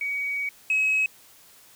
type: tone pair in turn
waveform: sine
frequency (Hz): 2258 / 2558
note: C#7 / D#7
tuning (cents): +31 / +47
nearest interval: major second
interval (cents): 216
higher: second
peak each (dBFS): -25 / -18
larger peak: second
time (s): 0.01-0.49 / 0.7-1.06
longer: first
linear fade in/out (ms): 2
effects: tanh soft clip ceiling -17 dBFS + white hiss -53 dBFS RMS until 1.75 s